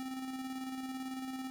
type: tone with tremolo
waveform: square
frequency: 261.6 Hz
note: C4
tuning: in tune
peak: -38 dBFS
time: 0-1.5 s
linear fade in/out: 0 ms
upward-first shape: square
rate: 18 Hz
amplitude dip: 35%
effects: none